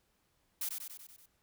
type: noise with echo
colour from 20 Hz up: blue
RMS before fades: -36 dBFS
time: 0.61-0.69 s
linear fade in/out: 5 ms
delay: 95 ms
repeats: 6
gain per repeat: -4 dB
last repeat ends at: 1.26 s
effects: pink hiss -75 dBFS RMS until 1.42 s